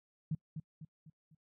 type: tone with echo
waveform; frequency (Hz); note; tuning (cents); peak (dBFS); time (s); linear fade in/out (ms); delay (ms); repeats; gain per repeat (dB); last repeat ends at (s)
sine; 156.8; D#3; +14; -31; 0.31-0.35; 5; 250; 4; -7; 1.35
effects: noise-tail reverb RT60 0.1 s tail -26 dB re dry